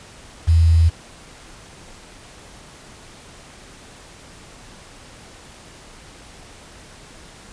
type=tone with quantisation; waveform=sine; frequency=82.41 Hz; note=E2; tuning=in tune; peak=-10 dBFS; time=0.47-0.9 s; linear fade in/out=20 ms; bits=6; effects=pink hiss -43 dBFS RMS until 7.52 s + resampled to 22050 Hz